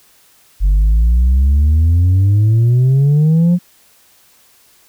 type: exponential sweep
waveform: sine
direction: up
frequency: 46.25 to 180.4 Hz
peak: -5 dBFS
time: 0.6-3.59 s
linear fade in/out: 50 ms
effects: tanh soft clip ceiling -7 dBFS + white hiss -50 dBFS RMS until 4.88 s